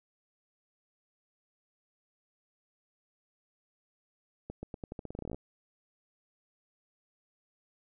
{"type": "accelerating click train", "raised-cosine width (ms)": 2, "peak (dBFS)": -26, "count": 17, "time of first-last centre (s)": [4.5, 5.345], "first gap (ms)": 130, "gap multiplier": 0.86, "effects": []}